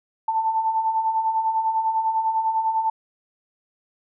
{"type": "beating tone pair", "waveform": "sine", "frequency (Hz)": [880, 890], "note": ["A5", "A5"], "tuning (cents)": [0, 20], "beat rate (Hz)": 10, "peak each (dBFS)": [-28, -20], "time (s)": [0.28, 2.9], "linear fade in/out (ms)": 5, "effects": []}